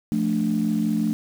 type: chord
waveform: sine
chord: D minor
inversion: first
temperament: equal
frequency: 174.61 / 220 / 293.7 Hz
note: F3 / A3 / D4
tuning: 0 / 0 / 0 cents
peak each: -26 / -21 / -26 dBFS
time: 0.12-1.13 s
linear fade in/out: 0 ms
effects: tanh soft clip ceiling -11 dBFS + 7-bit